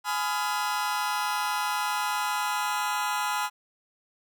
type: chord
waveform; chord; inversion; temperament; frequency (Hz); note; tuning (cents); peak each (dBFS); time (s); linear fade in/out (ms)
40% pulse; F half-diminished seventh; first; just; 838.1 / 1005.8 / 1257.2 / 1396.9; Ab5 / Cb6 / Eb6 / F6; +16 / +31 / +18 / 0; -30 / -30 / -34 / -32; 0.04-3.5; 50
effects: none